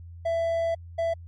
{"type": "tone pair in turn", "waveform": "triangle", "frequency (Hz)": [665, 665], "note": ["E5", "E5"], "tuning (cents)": [15, 15], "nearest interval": "unison", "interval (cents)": 0, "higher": "neither", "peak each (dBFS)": -21, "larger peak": "neither", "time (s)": [[0.25, 0.75], [0.98, 1.14]], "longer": "first", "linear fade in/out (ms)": 10, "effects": ["added 85 Hz sine -40 dBFS peak until 1.27 s", "MP3 48 kbps"]}